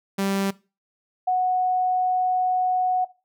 sawtooth / sine tone pair in turn, 196 / 736.4 Hz, G3 / F#5, 0 / -8 cents, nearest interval octave + major seventh, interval 2292 cents, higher second, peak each -18 dBFS, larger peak neither, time 0.18-0.51 / 1.27-3.05 s, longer second, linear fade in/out 10 ms, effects noise-tail reverb RT60 0.3 s tail -20 dB re dry

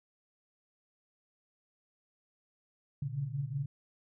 sine tone cluster, 119.5 / 138 / 143.3 Hz, A#2 / C#3 / D3, +43 / -7 / -42 cents, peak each -40 / -38 / -36 dBFS, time 3.02-3.66 s, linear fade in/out 5 ms, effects none

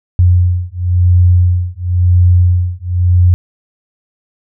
sine beating tone pair, 88.7 / 89.66 Hz, F2 / F2, +27 / +46 cents, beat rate 0.96 Hz, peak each -10 dBFS, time 0.19-3.34 s, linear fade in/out 0 ms, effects none

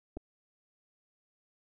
clicks, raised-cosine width 2 ms, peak -28 dBFS, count 2, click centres 0.169 / 0.172 s, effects none

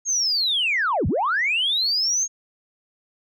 sine linear two-way sweep, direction down then up, 6600 to 58.27 to 6600 Hz, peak -18 dBFS, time 0.05-2.28 s, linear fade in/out 50 ms, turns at 1.07 s, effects tanh soft clip ceiling -14 dBFS

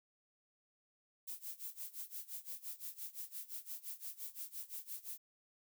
violet noise with tremolo, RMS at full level -44 dBFS, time 1.27-5.18 s, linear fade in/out 10 ms, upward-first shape sine, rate 5.8 Hz, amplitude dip 90%, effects none

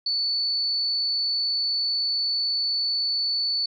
sine tone, 4471 Hz, C#8, 14 cents sharp, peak -22 dBFS, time 0.06-3.66 s, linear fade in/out 5 ms, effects none

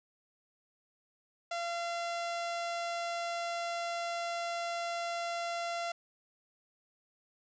sawtooth tone, 685 Hz, F5, 34 cents flat, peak -30 dBFS, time 1.51-5.92 s, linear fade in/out 5 ms, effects resampled to 16000 Hz + 12-bit

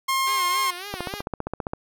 sawtooth tone, 1067 Hz, C6, 34 cents sharp, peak -17 dBFS, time 0.08-0.71 s, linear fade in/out 10 ms
5% pulse tone with vibrato, 380.2 Hz, F#4, 47 cents sharp, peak -22 dBFS, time 0.26-1.22 s, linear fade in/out 20 ms, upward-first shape sine, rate 3.6 Hz, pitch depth 140 cents each way
click train, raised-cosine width 1 ms, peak -14 dBFS, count 13, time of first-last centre 0.94-1.735 s, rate 15.1 Hz
effects none

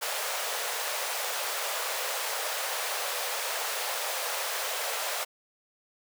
pink high-pass noise, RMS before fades -32 dBFS, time 0.01-5.25 s, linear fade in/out 20 ms, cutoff 480 Hz, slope 48 dB/octave, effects none

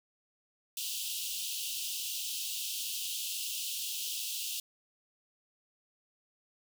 pink high-pass noise, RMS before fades -37 dBFS, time 0.77-4.6 s, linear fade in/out 2 ms, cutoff 2700 Hz, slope 96 dB/octave, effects none

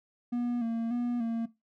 triangle tone with vibrato, 235.3 Hz, A#3, 16 cents sharp, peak -26 dBFS, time 0.32-1.46 s, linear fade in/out 10 ms, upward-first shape square, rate 1.7 Hz, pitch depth 45 cents each way, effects noise-tail reverb RT60 0.2 s tail -17 dB re dry

